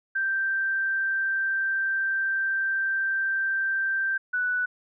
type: tone pair in turn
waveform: sine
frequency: 1568 / 1484.1 Hz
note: G6 / F#6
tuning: 0 / +5 cents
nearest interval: minor second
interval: 95 cents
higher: first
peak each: -23 dBFS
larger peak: neither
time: 0.15-4.18 / 4.33-4.66 s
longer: first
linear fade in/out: 10 ms
effects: none

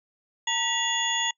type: tone cluster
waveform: sine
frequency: 913 / 1941 / 2822 / 3412 / 6720 Hz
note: A#5 / B6 / F7 / G#7 / G#8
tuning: -36 / -31 / +17 / +46 / +19 cents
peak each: -30 dBFS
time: 0.47-1.31 s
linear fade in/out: 5 ms
effects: noise-tail reverb RT60 0.1 s tail -26 dB re dry

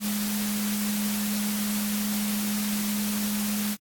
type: tone in noise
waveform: sine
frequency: 207.7 Hz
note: G#3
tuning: in tune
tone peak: -26 dBFS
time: 0-3.77 s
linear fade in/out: 50 ms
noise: white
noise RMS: -32 dBFS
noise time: 0-3.77 s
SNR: +3 dB
effects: AAC 64 kbps

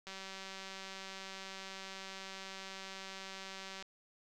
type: click train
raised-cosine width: 0.2 ms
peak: -29 dBFS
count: 722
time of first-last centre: 0.07-3.825 s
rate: 192 Hz
effects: none

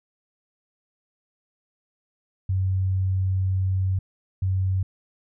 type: tone pair in turn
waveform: sine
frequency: 94.4 / 94.4 Hz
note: F#2 / F#2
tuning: +35 / +35 cents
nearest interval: unison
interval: 0 cents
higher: neither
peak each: -20 dBFS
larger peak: neither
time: 2.49-3.99 / 4.42-4.83 s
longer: first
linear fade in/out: 5 ms
effects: none

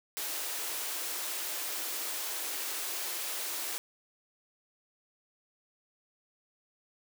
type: high-pass noise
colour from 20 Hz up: white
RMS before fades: -36 dBFS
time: 0.17-3.78 s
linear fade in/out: 0 ms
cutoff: 290 Hz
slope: 96 dB/octave
effects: none

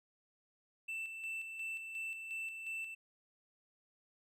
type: tone with tremolo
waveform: triangle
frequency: 2663 Hz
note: E7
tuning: 17 cents sharp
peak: -37 dBFS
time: 0.88-2.95 s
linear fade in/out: 10 ms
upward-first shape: square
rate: 2.8 Hz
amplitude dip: 45%
effects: none

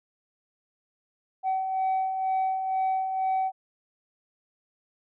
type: beating tone pair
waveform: sine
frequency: 758 / 760.1 Hz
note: F#5 / F#5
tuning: +42 / +46 cents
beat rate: 2.1 Hz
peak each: -32 / -23 dBFS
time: 1.43-3.52 s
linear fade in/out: 50 ms
effects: tanh soft clip ceiling -21 dBFS

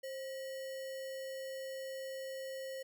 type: tone with sample-and-hold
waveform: sine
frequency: 531 Hz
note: C5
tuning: 25 cents sharp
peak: -40 dBFS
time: 0.03-2.83 s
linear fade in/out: 10 ms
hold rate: 2450 Hz
effects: none

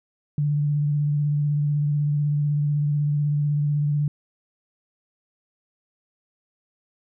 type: tone with vibrato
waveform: sine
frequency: 146.83 Hz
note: D3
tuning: in tune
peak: -19 dBFS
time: 0.38-4.08 s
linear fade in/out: 2 ms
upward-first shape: triangle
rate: 16 Hz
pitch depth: 27 cents each way
effects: none

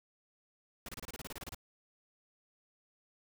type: noise bursts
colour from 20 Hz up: pink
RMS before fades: -44 dBFS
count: 13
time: 0.86-1.547 s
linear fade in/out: 2 ms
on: 27 ms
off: 28 ms
effects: none

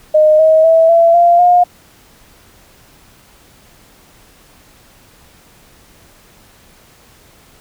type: tone with pitch steps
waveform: sine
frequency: 616 / 634.1 / 652.6 / 671.8 / 691.4 / 711.7 Hz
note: D#5 / D#5 / E5 / E5 / F5 / F5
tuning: -17 / +33 / -18 / +33 / -18 / +33 cents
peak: -5 dBFS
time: 0.14-1.64 s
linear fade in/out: 10 ms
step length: 250 ms
effects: pink hiss -46 dBFS RMS until 7.6 s

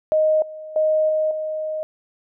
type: tone with level steps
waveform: sine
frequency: 622.3 Hz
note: D#5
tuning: in tune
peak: -14 / -32 / -15 / -17 / -23 dBFS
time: 0.12-1.83 s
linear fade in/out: 0 ms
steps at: 0.42 / 0.76 / 1.09 / 1.31 s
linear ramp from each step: 2 ms
effects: none

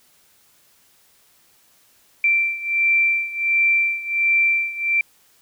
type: beating tone pair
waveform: sine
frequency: 2349 / 2350.4 Hz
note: D7 / D7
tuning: 0 / +1 cents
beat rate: 1.4 Hz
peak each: -18 / -21 dBFS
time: 2.24-5.01 s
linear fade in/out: 2 ms
effects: white hiss -57 dBFS RMS until 5.41 s

